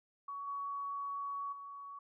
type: tone with level steps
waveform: sine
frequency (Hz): 1124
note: C#6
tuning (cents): +24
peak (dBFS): -40 / -37 / -45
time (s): 0.28-1.99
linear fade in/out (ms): 5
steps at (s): 0.47 / 1.52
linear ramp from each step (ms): 10
effects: none